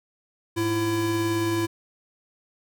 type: tone pair together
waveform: square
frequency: 105.7 / 335.6 Hz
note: G#2 / E4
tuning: +31 / +31 cents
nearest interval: octave + minor sixth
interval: 2000 cents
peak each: -30 / -24 dBFS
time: 0.56-1.67 s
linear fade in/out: 20 ms
effects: none